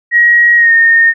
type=tone with pitch glide; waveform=sine; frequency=1897 to 1836.6 Hz; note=A#6 to A#6; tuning=+30 to -26 cents; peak=-4 dBFS; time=0.11-1.14 s; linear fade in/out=50 ms; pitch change=-56 cents; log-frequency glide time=0.56-0.72 s; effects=none